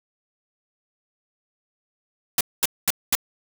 white noise bursts, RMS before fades -19 dBFS, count 4, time 2.38-3.152 s, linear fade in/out 2 ms, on 28 ms, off 220 ms, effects none

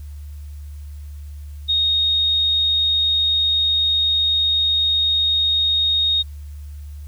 sine tone, 3724 Hz, A#7, 2 cents flat, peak -15 dBFS, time 1.68-6.23 s, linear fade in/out 20 ms, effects added 73 Hz sine -31 dBFS peak until 7.07 s + white hiss -55 dBFS RMS until 7.07 s

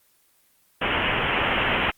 white low-pass noise, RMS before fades -23 dBFS, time 0.81-1.91 s, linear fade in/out 10 ms, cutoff 3100 Hz, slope 96 dB/octave, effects white hiss -62 dBFS RMS until 1.97 s + Opus 24 kbps

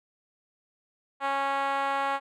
5% pulse tone with band-pass filter, 275.7 Hz, C#4, 9 cents flat, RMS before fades -28 dBFS, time 1.2-2.2 s, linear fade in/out 50 ms, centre 890 Hz, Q 2, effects none

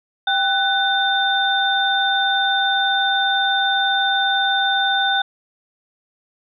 sine tone cluster, 785 / 1495 / 3593 Hz, G5 / F#6 / A7, +2 / +17 / +36 cents, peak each -20 dBFS, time 0.27-5.22 s, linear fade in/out 5 ms, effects none

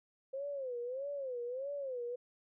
sine tone with vibrato, 523.3 Hz, C5, in tune, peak -37 dBFS, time 0.33-2.16 s, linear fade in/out 10 ms, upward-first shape sine, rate 1.6 Hz, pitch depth 160 cents each way, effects none

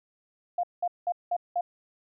sine tone bursts, 704 Hz, F5, 14 cents sharp, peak -24 dBFS, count 5, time 0.58-1.61 s, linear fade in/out 5 ms, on 54 ms, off 190 ms, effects none

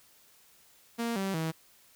sawtooth tone with pitch steps, 233.1 / 193.76 / 161.06 Hz, A#3 / G3 / E3, 0 / -20 / -40 cents, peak -26 dBFS, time 0.98-1.52 s, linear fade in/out 20 ms, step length 180 ms, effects white hiss -61 dBFS RMS until 1.95 s

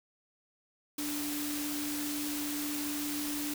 sine tone in noise, 293.7 Hz, D4, in tune, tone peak -35 dBFS, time 0.98-3.54 s, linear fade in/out 5 ms, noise white, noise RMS -38 dBFS, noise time 0.98-3.54 s, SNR 0 dB, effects none

